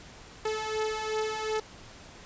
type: beating tone pair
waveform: sawtooth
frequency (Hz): 432.4 / 435.1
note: A4 / A4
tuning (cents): -30 / -19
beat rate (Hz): 2.7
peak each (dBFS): -30 / -27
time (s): 0.45-1.6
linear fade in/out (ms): 5
effects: pink hiss -49 dBFS RMS until 2.25 s + resampled to 16000 Hz